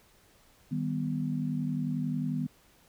sine chord, Eb augmented, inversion none, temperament equal, 155.56 / 196 / 246.9 Hz, Eb3 / G3 / B3, 0 / 0 / 0 cents, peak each -32 / -36 / -32 dBFS, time 0.71-2.47 s, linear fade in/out 10 ms, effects pink hiss -62 dBFS RMS until 2.88 s

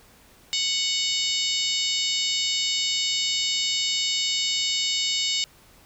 harmonic tone, 740 Hz, F#5, in tune, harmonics 3 / 4 / 5 / 6 / 7 / 8 / 9 / 10, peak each -33 / -28 / -28 / -30 / -31 / -37 / -39 / -32 dBFS, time 0.53-5.44 s, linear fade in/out 0 ms, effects pink hiss -54 dBFS RMS until 5.85 s

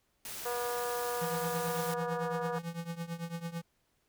white noise, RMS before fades -42 dBFS, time 0.25-1.94 s, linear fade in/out 2 ms
harmonic tone, 241.8 Hz, B3, 36 cents flat, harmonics 2 / 3 / 4 / 5 / 6 / 7, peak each -35 / -40 / -41 / -42 / -47 / -48 dBFS, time 0.45-2.59 s, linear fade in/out 10 ms
square tone with tremolo, 168.3 Hz, E3, 36 cents sharp, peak -34 dBFS, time 1.21-3.62 s, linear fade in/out 10 ms, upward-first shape triangle, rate 9 Hz, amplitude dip 90%
effects pink hiss -75 dBFS RMS until 4.08 s

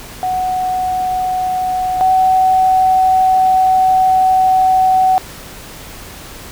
sine tone pair in turn, 740 / 751.2 Hz, F#5 / F#5, 0 / +26 cents, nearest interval unison, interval 26 cents, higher second, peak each -14 / -8 dBFS, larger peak second, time 0.23-2.01 / 2.01-5.18 s, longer second, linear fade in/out 0 ms, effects added 50 Hz sine -42 dBFS peak until 6.51 s + pink hiss -33 dBFS RMS until 6.51 s

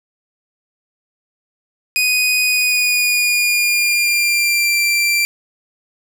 sawtooth tone with pitch glide, 2489 to 2357 Hz, D#7 to D7, 0 to +6 cents, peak -10 dBFS, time 1.96-5.25 s, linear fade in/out 0 ms, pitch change -94 cents, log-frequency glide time 2.42-4.79 s, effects none

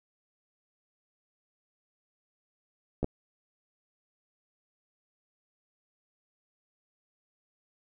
clicks, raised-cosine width 2 ms, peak -16 dBFS, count 2, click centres 3.03 / 3.044 s, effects none

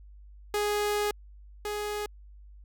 sawtooth tone pair in turn, 415.3 / 417 Hz, G#4 / G#4, 0 / +7 cents, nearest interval unison, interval 7 cents, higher second, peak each -22 / -27 dBFS, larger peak first, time 0.54-1.11 / 1.65-2.06 s, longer first, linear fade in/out 2 ms, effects added 50 Hz sine -47 dBFS peak until 2.64 s

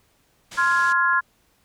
white low-pass noise, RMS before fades -39 dBFS, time 0.51-0.93 s, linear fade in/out 10 ms, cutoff 7400 Hz, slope 24 dB/octave
sine chord, F minor, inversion second, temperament just, 1047.7 / 1396.9 / 1676.3 Hz, C6 / F6 / Ab6, +2 / 0 / +16 cents, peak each -21 dBFS, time 0.57-1.21 s, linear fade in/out 20 ms
clicks, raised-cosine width 0.5 ms, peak -33 / -27 dBFS, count 2, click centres 0.818 / 1.132 s
effects pink hiss -63 dBFS RMS until 1.64 s

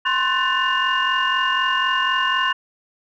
sine tone cluster, 1032 / 1076 / 1500 / 1770 / 2826 Hz, C6 / C6 / F#6 / A6 / F7, -24 / +48 / +23 / +10 / +20 cents, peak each -23 dBFS, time 0.05-2.53 s, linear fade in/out 10 ms, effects tanh soft clip ceiling -9 dBFS

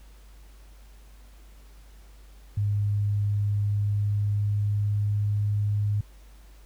sine tone with pitch glide, 102.6 to 103.37 Hz, G#2 to G#2, -21 to -8 cents, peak -22 dBFS, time 2.57-6.01 s, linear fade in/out 5 ms, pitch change +13 cents, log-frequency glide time 3.49-5.38 s, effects added 50 Hz sine -47 dBFS peak until 6.65 s + pink hiss -59 dBFS RMS until 6.65 s

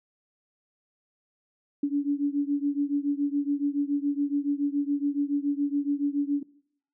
sine beating tone pair, 283.3 / 290.4 Hz, C#4 / D4, +38 / -19 cents, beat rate 7.1 Hz, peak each -26 / -27 dBFS, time 1.83-6.43 s, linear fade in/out 5 ms, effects noise-tail reverb RT60 0.6 s tail -20 dB re dry

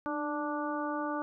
harmonic tone with a mistuned harmonic, 293.7 Hz, D4, in tune, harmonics 1 / 2 / 3 / 4 / 5, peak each -35 / -38 / -38 / -38 / -42 dBFS, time 0.06-1.22 s, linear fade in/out 0 ms, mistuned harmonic 1, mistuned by +40 cents, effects none

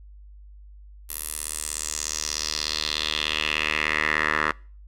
10% pulse tone with band-pass filter sweep, 76.7 Hz, D#2, 24 cents flat, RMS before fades -27 dBFS, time 1.09-4.52 s, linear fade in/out 5 ms, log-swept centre 12000 to 1500 Hz, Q 3.2, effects noise-tail reverb RT60 0.4 s tail -25 dB re dry + added 50 Hz sine -43 dBFS peak until 4.87 s

